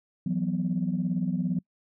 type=chord; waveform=sine; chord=E suspended second; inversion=none; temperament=equal with one note detuned; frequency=167.5 / 185 / 246.9 Hz; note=E3 / F#3 / B3; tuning=+28 / 0 / 0 cents; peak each=-29 / -27 / -31 dBFS; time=0.26-1.59 s; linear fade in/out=5 ms; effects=noise-tail reverb RT60 0.1 s tail -26 dB re dry + tanh soft clip ceiling -17 dBFS